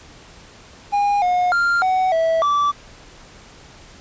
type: tone with pitch steps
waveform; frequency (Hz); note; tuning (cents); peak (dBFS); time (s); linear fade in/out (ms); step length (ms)
triangle; 814 / 720 / 1393 / 748 / 653 / 1160; G#5 / F#5 / F6 / F#5 / E5 / D6; -35 / -47 / -5 / +19 / -17 / -22; -13; 0.92-2.72; 20; 300
effects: pink hiss -44 dBFS RMS until 4 s + resampled to 16000 Hz